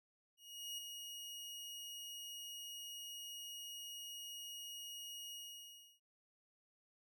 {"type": "tone with ADSR envelope", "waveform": "sawtooth", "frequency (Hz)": 2879, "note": "F#7", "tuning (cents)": -48, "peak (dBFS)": -39, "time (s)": [0.37, 6], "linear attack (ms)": 410, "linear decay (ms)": 8, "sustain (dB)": -5, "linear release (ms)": 670, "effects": []}